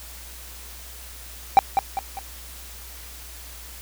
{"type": "tone with echo", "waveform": "triangle", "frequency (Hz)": 784, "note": "G5", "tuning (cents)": 0, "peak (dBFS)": -6, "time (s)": [1.57, 1.59], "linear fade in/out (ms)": 0, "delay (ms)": 200, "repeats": 3, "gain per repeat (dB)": -7, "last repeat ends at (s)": 2.19, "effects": ["added 60 Hz sine -42 dBFS peak until 3.81 s", "white hiss -42 dBFS RMS until 3.81 s"]}